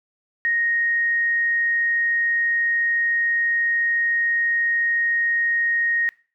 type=tone; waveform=sine; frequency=1867 Hz; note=A#6; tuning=2 cents sharp; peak=-18 dBFS; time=0.45-6.09 s; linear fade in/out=0 ms; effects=noise-tail reverb RT60 0.4 s tail -22 dB re dry